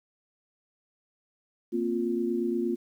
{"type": "chord", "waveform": "sine", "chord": "Bb suspended second", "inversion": "none", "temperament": "equal with one note detuned", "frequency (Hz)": [233.1, 261.6, 350.4], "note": ["Bb3", "C4", "F4"], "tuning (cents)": [0, 0, 6], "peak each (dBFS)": [-30, -33, -28], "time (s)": [1.72, 2.76], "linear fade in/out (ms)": 20, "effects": ["10-bit"]}